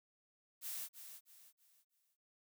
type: noise with echo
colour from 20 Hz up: blue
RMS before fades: -44 dBFS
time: 0.61-0.89 s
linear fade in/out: 50 ms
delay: 320 ms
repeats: 4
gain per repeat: -9 dB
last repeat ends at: 2.17 s
effects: none